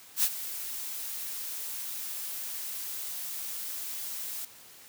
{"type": "noise with ADSR envelope", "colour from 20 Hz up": "blue", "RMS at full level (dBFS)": -23, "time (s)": [0.16, 4.45], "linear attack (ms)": 77, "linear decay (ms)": 49, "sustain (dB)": -14, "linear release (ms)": 3, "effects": ["white hiss -52 dBFS RMS until 4.88 s", "high-pass 80 Hz 12 dB/octave"]}